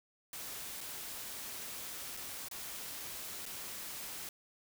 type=noise with dropouts; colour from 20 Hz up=white; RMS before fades=-44 dBFS; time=0.33-4.29 s; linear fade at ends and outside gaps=2 ms; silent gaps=0.807-0.811 / 2.168-2.171 / 2.485-2.512 / 3.456-3.462 s; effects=none